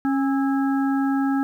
harmonic tone with a mistuned harmonic, 273 Hz, C#4, 26 cents flat, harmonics 1 / 3 / 5 / 6, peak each -19 / -29 / -33 / -35 dBFS, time 0.05-1.43 s, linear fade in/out 0 ms, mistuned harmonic 5, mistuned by -65 cents, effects 9-bit

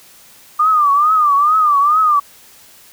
sine tone with vibrato, 1199 Hz, D6, 36 cents sharp, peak -9 dBFS, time 0.59-2.2 s, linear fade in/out 10 ms, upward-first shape triangle, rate 2.3 Hz, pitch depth 140 cents each way, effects white hiss -44 dBFS RMS until 2.92 s

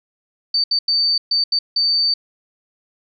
sine tone bursts at uneven times, 4582 Hz, D8, 44 cents flat, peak -14 dBFS, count 6, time 0.54-0.64 / 0.71-0.79 / 0.88-1.18 / 1.31-1.44 / 1.52-1.59 / 1.76-2.14 s, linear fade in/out 5 ms, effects none

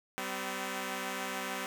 5% pulse tone pair together, 192.7 / 254.7 Hz, G3 / C4, -29 / -46 cents, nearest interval perfect fourth, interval 483 cents, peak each -27 / -26 dBFS, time 0.18-1.66 s, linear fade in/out 0 ms, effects none

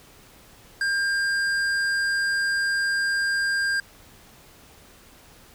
sine tone with hard clipping, 1600 Hz, G6, 35 cents sharp, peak -23 dBFS, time 0.81-3.8 s, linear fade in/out 2 ms, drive 10 dB, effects pink hiss -51 dBFS RMS until 5.54 s

